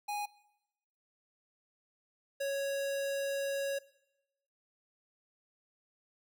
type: tone pair in turn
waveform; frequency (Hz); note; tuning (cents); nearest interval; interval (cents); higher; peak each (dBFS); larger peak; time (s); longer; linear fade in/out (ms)
square; 827 / 554; G#5 / C#5; -8 / -1; perfect fifth; 693; first; -35 / -33; second; 0.08-0.26 / 2.4-3.79; second; 10
effects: noise-tail reverb RT60 0.9 s tail -20 dB re dry